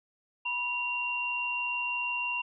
sine tone pair together, 976.9 / 2763 Hz, B5 / F7, -19 / -19 cents, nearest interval octave + tritone, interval 1800 cents, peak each -35 / -30 dBFS, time 0.45-2.42 s, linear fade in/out 10 ms, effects none

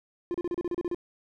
triangle tone bursts, 349.2 Hz, F4, in tune, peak -25 dBFS, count 10, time 0.31-0.946 s, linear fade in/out 0 ms, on 33 ms, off 34 ms, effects none

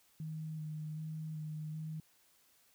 sine tone with vibrato, 155.56 Hz, D#3, in tune, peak -39 dBFS, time 0.2-2 s, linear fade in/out 2 ms, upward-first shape square, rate 1.3 Hz, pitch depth 16 cents each way, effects white hiss -69 dBFS RMS until 2.74 s

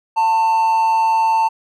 triangle tone with amplitude modulation, 895 Hz, A5, 29 cents sharp, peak -9 dBFS, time 0.16-1.49 s, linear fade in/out 20 ms, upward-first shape sine, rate 179 Hz, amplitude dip 35%, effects none

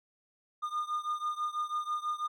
triangle beating tone pair, 1214 / 1220.1 Hz, D#6 / D#6, -43 / -34 cents, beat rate 6.1 Hz, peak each -32 / -34 dBFS, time 0.62-2.28 s, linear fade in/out 20 ms, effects none

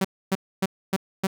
sawtooth tone bursts, 191.5 Hz, G3, 40 cents flat, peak -16 dBFS, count 5, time 0.01-1.27 s, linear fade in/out 5 ms, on 36 ms, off 270 ms, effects none

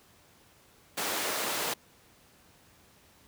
pink high-pass noise, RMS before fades -32 dBFS, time 0.97-1.74 s, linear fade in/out 10 ms, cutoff 370 Hz, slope 12 dB/octave, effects pink hiss -60 dBFS RMS until 3.27 s + high-pass 60 Hz 12 dB/octave

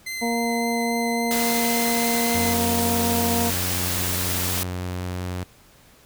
sawtooth tone with vibrato, 2060 Hz, C7, 28 cents flat, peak -25 dBFS, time 0.06-2.54 s, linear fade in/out 10 ms, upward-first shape triangle, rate 3.6 Hz, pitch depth 12 cents each way
harmonic tone, 234 Hz, A#3, 7 cents sharp, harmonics 1 / 2 / 3 / 4, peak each -24 / -28 / -28 / -32 dBFS, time 0.21-3.51 s, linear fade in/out 20 ms
white noise, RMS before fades -26 dBFS, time 1.31-4.63 s, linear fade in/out 0 ms
sawtooth tone, 90.5 Hz, F#2, 38 cents flat, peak -23 dBFS, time 2.34-5.44 s, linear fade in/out 10 ms
effects pink hiss -53 dBFS RMS until 6.05 s

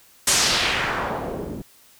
white noise with low-pass filter sweep, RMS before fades -23 dBFS, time 0.27-1.62 s, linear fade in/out 5 ms, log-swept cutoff 8900 to 240 Hz, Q 1.4, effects white hiss -53 dBFS RMS until 1.99 s

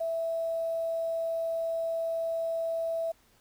sine tone with quantisation, 659.3 Hz, E5, in tune, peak -28 dBFS, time 0-3.12 s, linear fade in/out 10 ms, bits 9, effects pink hiss -64 dBFS RMS until 3.4 s

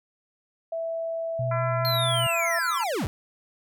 sine tone with pitch glide, 659 to 672.1 Hz, E5 to E5, -1 to +33 cents, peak -27 dBFS, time 0.72-2.59 s, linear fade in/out 5 ms, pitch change +34 cents, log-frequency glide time 1.8-2.36 s
sine tone with vibrato, 123.47 Hz, B2, in tune, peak -26 dBFS, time 1.39-2.27 s, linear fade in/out 5 ms, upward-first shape square, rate 4.8 Hz, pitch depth 19 cents each way
harmonic tone, 337.2 Hz, E4, 39 cents sharp, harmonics 3 / 4 / 5 / 6 / 7, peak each -33 / -30 / -41 / -40 / -43 dBFS, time 1.51-2.84 s, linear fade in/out 5 ms
square linear sweep, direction down, 4258 to 46.25 Hz, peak -26 dBFS, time 1.85-3.07 s, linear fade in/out 0 ms
effects none

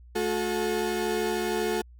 35% pulse tone cluster, 218 / 360.9 / 433.9 Hz, A3 / F#4 / A4, -16 / -43 / -24 cents, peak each -32 / -27 / -28 dBFS, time 0.15-1.82 s, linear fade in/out 10 ms, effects added 60 Hz sine -47 dBFS peak until 1.99 s

